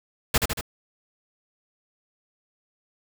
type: noise with echo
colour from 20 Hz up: pink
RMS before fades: -19 dBFS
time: 0.34-0.38 s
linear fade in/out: 5 ms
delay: 77 ms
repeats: 3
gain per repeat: -4 dB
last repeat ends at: 0.611 s
effects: none